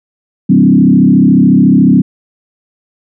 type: tone with frequency modulation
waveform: sine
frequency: 223.8 Hz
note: A3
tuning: 30 cents sharp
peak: -3 dBFS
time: 0.49-2.02 s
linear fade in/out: 10 ms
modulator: 34 Hz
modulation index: 1.9
effects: none